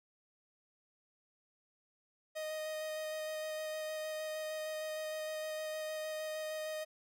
45% pulse tone with vibrato, 622 Hz, D#5, 1 cent flat, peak -38 dBFS, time 2.35-6.85 s, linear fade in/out 20 ms, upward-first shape square, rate 6.5 Hz, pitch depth 8 cents each way, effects none

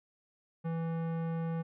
sine tone with tanh clipping, 164.81 Hz, E3, in tune, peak -34 dBFS, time 0.64-1.63 s, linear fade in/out 20 ms, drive 17 dB, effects none

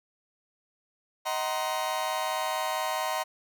40% pulse chord, C half-diminished seventh, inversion first, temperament just, 627.9 / 753.5 / 941.9 / 1046.5 Hz, Eb5 / Gb5 / Bb5 / C6, +16 / +31 / +18 / 0 cents, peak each -33 dBFS, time 1.25-3.24 s, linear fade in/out 20 ms, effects none

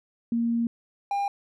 sine / triangle tone pair in turn, 233.1 / 802.8 Hz, A#3 / G5, 0 / +41 cents, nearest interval octave + major sixth, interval 2141 cents, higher second, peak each -22 dBFS, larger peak neither, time 0.32-0.67 / 1.11-1.28 s, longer first, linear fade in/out 2 ms, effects none

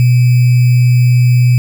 sine tone with sample-and-hold, 123.47 Hz, B2, in tune, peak -5 dBFS, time 0-1.58 s, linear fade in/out 0 ms, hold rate 2450 Hz, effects none

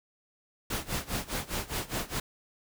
pink noise with tremolo, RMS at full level -31 dBFS, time 0.7-2.2 s, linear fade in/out 5 ms, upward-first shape sine, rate 4.9 Hz, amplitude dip 90%, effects none

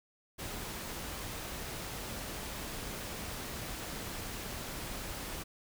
pink noise, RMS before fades -41 dBFS, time 0.38-5.44 s, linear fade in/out 20 ms, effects none

